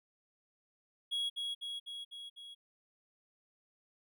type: tone with echo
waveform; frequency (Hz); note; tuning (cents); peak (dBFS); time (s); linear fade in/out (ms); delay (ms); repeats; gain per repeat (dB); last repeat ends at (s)
triangle; 3322; G#7; 0; -31; 1.11-1.3; 20; 250; 5; -3; 2.55
effects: none